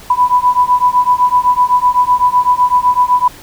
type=beating tone pair; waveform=sine; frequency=987.8 / 995.7 Hz; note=B5 / B5; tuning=0 / +14 cents; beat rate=7.9 Hz; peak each=-11 dBFS; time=0.1-3.28 s; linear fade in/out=5 ms; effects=pink hiss -36 dBFS RMS until 3.42 s